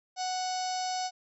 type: harmonic tone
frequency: 740 Hz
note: F#5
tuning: in tune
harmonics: 1 / 2 / 3 / 4 / 5 / 6 / 7 / 8 / 9 / 10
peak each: -31 / -46 / -47 / -47 / -47 / -42 / -41 / -42 / -53 / -48 dBFS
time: 0.16-1.11 s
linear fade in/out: 50 ms
effects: none